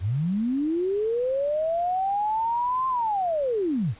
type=linear two-way sweep; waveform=sine; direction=up then down; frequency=82.41 to 1055 to 82.41 Hz; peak=-22 dBFS; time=0-3.95 s; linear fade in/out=50 ms; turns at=2.88 s; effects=pink hiss -51 dBFS RMS until 3.99 s + resampled to 8000 Hz